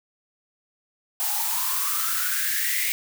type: noise with high-pass filter sweep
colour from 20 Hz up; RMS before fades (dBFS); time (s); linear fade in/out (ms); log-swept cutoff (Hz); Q
blue; -25; 1.2-2.92; 0; 750 to 2200; 9.7
effects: none